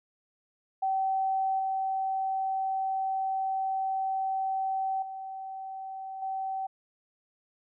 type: tone with level steps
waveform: sine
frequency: 768 Hz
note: G5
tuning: 36 cents flat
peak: -25 / -27 / -36 / -30 dBFS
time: 0.82-6.67 s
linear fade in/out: 10 ms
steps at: 1.59 / 5.02 / 6.22 s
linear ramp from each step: 5 ms
effects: none